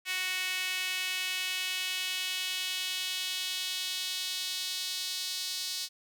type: tone with high-pass filter sweep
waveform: sawtooth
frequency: 370 Hz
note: F#4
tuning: in tune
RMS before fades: -34 dBFS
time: 0.05-5.89 s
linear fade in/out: 50 ms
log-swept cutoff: 2300 to 4300 Hz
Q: 2.3
effects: none